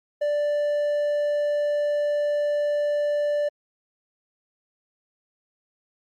triangle tone, 587.3 Hz, D5, in tune, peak -19 dBFS, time 0.21-3.49 s, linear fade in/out 10 ms, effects Opus 48 kbps

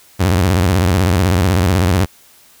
sawtooth tone with vibrato, 90.9 Hz, F#2, 30 cents flat, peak -7 dBFS, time 0.19-2.06 s, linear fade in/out 20 ms, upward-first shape square, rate 16 Hz, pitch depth 150 cents each way, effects white hiss -47 dBFS RMS until 2.6 s

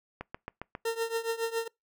click train, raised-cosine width 0.5 ms, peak -22 dBFS, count 5, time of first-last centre 0.21-0.751 s, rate 7.39 Hz
40% pulse tone with tremolo, 456.7 Hz, A#4, 36 cents flat, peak -25 dBFS, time 0.85-1.68 s, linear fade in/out 5 ms, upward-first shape triangle, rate 7.2 Hz, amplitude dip 90%
effects noise-tail reverb RT60 0.2 s tail -26 dB re dry

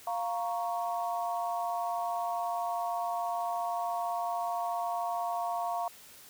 sine chord, Bb minor, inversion second, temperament equal, 698.5 / 932.3 / 1108.7 Hz, F5 / Bb5 / Db6, 0 / 0 / 0 cents, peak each -32 / -36 / -38 dBFS, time 0.07-5.88 s, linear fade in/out 2 ms, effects white hiss -53 dBFS RMS until 6.29 s

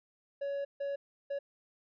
triangle tone bursts at uneven times, 561 Hz, C#5, 21 cents sharp, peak -31 dBFS, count 3, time 0.41-0.65 / 0.8-0.96 / 1.3-1.39 s, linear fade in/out 10 ms, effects resampled to 11025 Hz

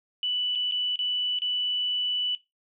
sine tone with dropouts, 2971 Hz, F#7, 6 cents sharp, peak -25 dBFS, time 0.23-2.35 s, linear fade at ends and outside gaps 1 ms, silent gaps 0.552-0.556 / 0.712-0.721 / 0.958-0.99 / 1.388-1.419 s, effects noise-tail reverb RT60 0.2 s tail -18 dB re dry

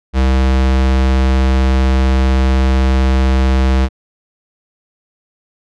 square tone, 65.41 Hz, C2, in tune, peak -10 dBFS, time 0.13-3.89 s, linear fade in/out 50 ms, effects low-pass 5000 Hz 12 dB/octave

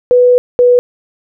sine tone pair in turn, 493.9 / 490.8 Hz, B4 / B4, 0 / -11 cents, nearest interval unison, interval 11 cents, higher first, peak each -4 dBFS, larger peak neither, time 0.11-0.38 / 0.59-0.79 s, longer first, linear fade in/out 0 ms, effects none

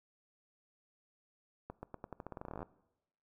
accelerating click train, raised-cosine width 1 ms, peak -29 dBFS, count 20, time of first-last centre 1.7-2.629 s, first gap 130 ms, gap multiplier 0.87, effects noise-tail reverb RT60 0.9 s tail -20 dB re dry

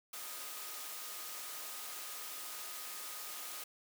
sine tone in noise, 1244.5 Hz, D#6, in tune, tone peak -56 dBFS, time 0.13-3.64 s, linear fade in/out 5 ms, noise white, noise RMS -45 dBFS, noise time 0.13-3.64 s, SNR -14 dB, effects high-pass 400 Hz 12 dB/octave

